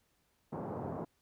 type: band-pass noise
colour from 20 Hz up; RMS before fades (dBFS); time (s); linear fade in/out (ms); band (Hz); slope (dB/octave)
pink; -40; 0.52-1.05; 10; 110 to 940; 24
effects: pink hiss -75 dBFS RMS until 1.21 s